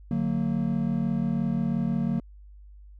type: chord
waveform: triangle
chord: D augmented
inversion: none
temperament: just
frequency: 146.83 / 183.54 / 229.4 Hz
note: D3 / F#3 / A#3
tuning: 0 / -14 / -28 cents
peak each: -28 / -26 / -25 dBFS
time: 0.11-2.2 s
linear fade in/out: 2 ms
effects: added 50 Hz sine -45 dBFS peak until 2.99 s